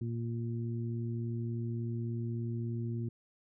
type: harmonic tone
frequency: 116.54 Hz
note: A#2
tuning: in tune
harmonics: 1 / 2 / 3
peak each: -34 / -40 / -44 dBFS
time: 0.01-3.09 s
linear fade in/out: 5 ms
effects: none